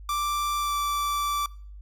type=tone with pitch glide; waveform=45% pulse; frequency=1174.7 to 1164.6 Hz; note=D6 to D6; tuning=0 to -15 cents; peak=-25 dBFS; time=0.09-1.46 s; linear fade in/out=2 ms; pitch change=-15 cents; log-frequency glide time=0.59-0.74 s; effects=noise-tail reverb RT60 0.5 s tail -23 dB re dry + added 50 Hz sine -40 dBFS peak until 1.81 s